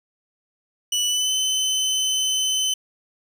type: tone with pitch glide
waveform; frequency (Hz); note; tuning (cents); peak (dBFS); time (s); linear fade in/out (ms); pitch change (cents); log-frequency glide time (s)
25% pulse; 2960 to 3043; F#7 to F#7; 0 to +48; -16; 0.92-2.74; 5; +48; 1.07-1.32
effects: none